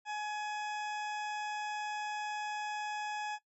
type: harmonic tone with a mistuned harmonic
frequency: 842 Hz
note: G#5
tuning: 24 cents sharp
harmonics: 1 / 2 / 3 / 4 / 6 / 7 / 8 / 9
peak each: -37 / -42 / -45 / -50 / -54 / -58 / -58 / -59 dBFS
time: 0.05-3.39 s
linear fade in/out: 50 ms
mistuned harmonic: 7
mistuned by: +17 cents
effects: noise-tail reverb RT60 0.1 s tail -18 dB re dry